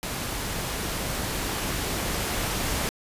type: noise with level ramp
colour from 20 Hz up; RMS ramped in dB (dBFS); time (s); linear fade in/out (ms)
pink; -31 to -27; 0.03-2.89; 0
effects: resampled to 32000 Hz